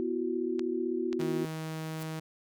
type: chord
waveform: sine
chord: B suspended fourth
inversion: none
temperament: equal with one note detuned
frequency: 246.9 / 334.2 / 370 Hz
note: B3 / E4 / F#4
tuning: 0 / +24 / 0 cents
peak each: -35 / -33 / -32 dBFS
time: 0-1.45 s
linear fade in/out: 0 ms
type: clicks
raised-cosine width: 0.2 ms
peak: -23 dBFS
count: 3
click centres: 0.594 / 1.129 / 1.214 s
type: tone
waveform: sawtooth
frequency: 158.7 Hz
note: D#3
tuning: 35 cents sharp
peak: -31 dBFS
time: 1.19-2.2 s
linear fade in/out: 10 ms
type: noise with exponential growth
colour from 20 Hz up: white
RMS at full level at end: -42 dBFS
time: 1.92-2.03 s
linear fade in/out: 2 ms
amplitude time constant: 23 ms
effects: none